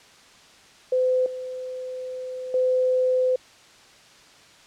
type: tone with level steps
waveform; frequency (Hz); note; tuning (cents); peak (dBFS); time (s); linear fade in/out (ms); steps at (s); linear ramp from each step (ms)
sine; 510; C5; -44; -18 / -30 / -18; 0.92-3.36; 5; 1.26 / 2.54; 2
effects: white hiss -51 dBFS RMS until 4.66 s + low-pass 6000 Hz 12 dB/octave